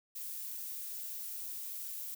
violet noise, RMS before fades -42 dBFS, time 0.15-2.15 s, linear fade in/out 10 ms, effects none

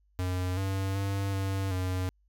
square tone with pitch steps, 91.3 / 96.6 / 98.4 / 96.9 / 92.2 Hz, F#2 / G2 / G2 / G2 / F#2, -23 / -25 / +7 / -20 / -6 cents, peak -29 dBFS, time 0.19-2.09 s, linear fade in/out 0 ms, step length 380 ms, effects added 50 Hz sine -64 dBFS peak until 2.28 s

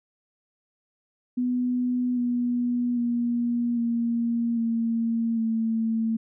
sine tone with pitch steps, 248 / 243.2 / 238.4 / 233.8 / 229.3 / 224.8 Hz, B3 / B3 / A#3 / A#3 / A#3 / A3, +7 / -26 / +39 / +5 / -28 / +37 cents, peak -22 dBFS, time 1.37-6.17 s, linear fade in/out 10 ms, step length 800 ms, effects none

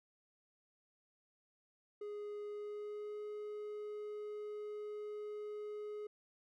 triangle tone with pitch glide, 415.1 to 419.9 Hz, G#4 to G#4, -1 to +19 cents, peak -40 dBFS, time 2.01-6.07 s, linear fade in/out 5 ms, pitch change +20 cents, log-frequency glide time 2.46-3.22 s, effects none

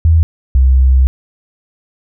sine tone pair in turn, 81.2 / 65.1 Hz, E2 / C2, -26 / -8 cents, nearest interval major third, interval 382 cents, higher first, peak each -5 dBFS, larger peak neither, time 0.05-0.23 / 0.55-1.07 s, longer second, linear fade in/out 0 ms, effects none

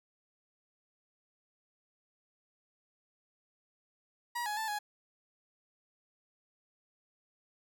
30% pulse tone with pitch steps, 958 / 839 / 881 / 834 Hz, A#5 / G#5 / A5 / G#5, +47 / +17 / +2 / +7 cents, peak -31 dBFS, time 4.35-4.79 s, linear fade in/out 10 ms, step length 110 ms, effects none

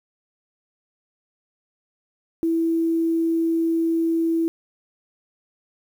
sine tone with quantisation, 329.6 Hz, E4, in tune, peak -18 dBFS, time 2.43-4.48 s, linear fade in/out 0 ms, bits 8, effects none

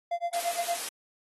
triangle tone with tremolo, 690 Hz, F5, 21 cents flat, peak -23 dBFS, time 0.11-0.79 s, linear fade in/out 5 ms, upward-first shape sine, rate 8.7 Hz, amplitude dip 100%
white noise, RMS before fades -35 dBFS, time 0.33-0.89 s, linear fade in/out 5 ms
effects high-pass 400 Hz 12 dB/octave + AAC 32 kbps

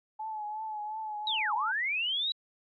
sine tone with vibrato, 858 Hz, A5, 44 cents flat, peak -34 dBFS, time 0.19-1.72 s, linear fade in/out 10 ms, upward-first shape triangle, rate 2.8 Hz, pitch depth 52 cents each way
sine linear two-way sweep, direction down then up, 3951 to 830.6 to 3951 Hz, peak -28 dBFS, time 1.27-2.32 s, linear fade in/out 2 ms, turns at 1.54 s
effects AAC 48 kbps

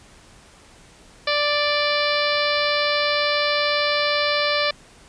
harmonic tone, 587.3 Hz, D5, in tune, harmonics 1 / 2 / 3 / 4 / 5 / 6 / 7 / 8 / 9, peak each -23 / -26 / -27 / -26 / -31 / -29 / -28 / -30 / -34 dBFS, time 1.27-4.71 s, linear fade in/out 5 ms, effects pink hiss -49 dBFS RMS until 5.08 s + resampled to 22050 Hz

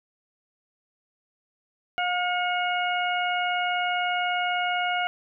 harmonic tone with a mistuned harmonic, 715 Hz, F5, 41 cents sharp, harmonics 1 / 2 / 3 / 4, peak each -26 / -29 / -31 / -32 dBFS, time 1.98-5.07 s, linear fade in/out 0 ms, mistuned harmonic 3, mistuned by +39 cents, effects none

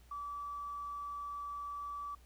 triangle tone with tanh clipping, 1153 Hz, D6, 32 cents flat, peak -39 dBFS, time 0.11-2.15 s, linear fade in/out 5 ms, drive 2 dB, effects added 60 Hz sine -58 dBFS peak until 2.25 s + pink hiss -67 dBFS RMS until 2.25 s

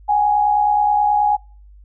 sine tone pair together, 761.2 / 830.6 Hz, F#5 / G#5, +49 / 0 cents, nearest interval major second, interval 151 cents, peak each -22 / -13 dBFS, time 0.08-1.37 s, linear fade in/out 20 ms, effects noise-tail reverb RT60 0.4 s tail -26 dB re dry + added 50 Hz sine -41 dBFS peak until 1.84 s

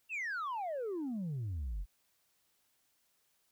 sine exponential sweep, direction down, 2780 to 41 Hz, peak -33 dBFS, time 0.09-1.86 s, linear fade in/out 50 ms, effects tanh soft clip ceiling -34 dBFS + white hiss -75 dBFS RMS until 3.51 s

